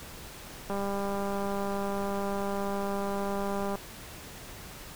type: click train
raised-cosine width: 1 ms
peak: -20 dBFS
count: 609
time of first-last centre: 0.7-3.755 s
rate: 199 Hz
effects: pink hiss -45 dBFS RMS until 4.95 s